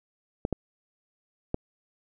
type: clicks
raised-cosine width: 2 ms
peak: -13 dBFS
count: 3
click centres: 0.451 / 0.527 / 1.544 s
effects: none